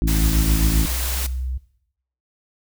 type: harmonic tone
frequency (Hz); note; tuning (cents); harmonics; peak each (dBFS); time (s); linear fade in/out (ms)
54.2; A1; -25; 1 / 2 / 3 / 4 / 5 / 6; -17 / -29 / -25 / -32 / -27 / -30; 0.02-0.86; 0
type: noise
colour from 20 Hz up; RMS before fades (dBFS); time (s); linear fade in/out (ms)
white; -27; 0.07-1.27; 10
type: tone with pitch glide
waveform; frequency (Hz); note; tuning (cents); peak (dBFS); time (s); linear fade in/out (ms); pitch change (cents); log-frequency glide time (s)
sine; 61.74 to 63.95; B1 to C2; 0 to -39; -23; 0.21-1.58; 10; +61; 0.68-1.41
effects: noise-tail reverb RT60 0.7 s tail -17 dB re dry